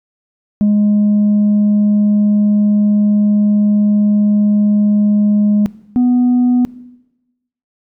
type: tone pair in turn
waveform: sine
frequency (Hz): 207.7 / 247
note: G#3 / B3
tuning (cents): 0 / 0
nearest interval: minor third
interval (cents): 300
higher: second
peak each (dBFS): -6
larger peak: neither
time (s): 0.61-5.66 / 5.96-6.65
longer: first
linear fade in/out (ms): 0
effects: noise-tail reverb RT60 1.0 s tail -20 dB re dry + tanh soft clip ceiling -7 dBFS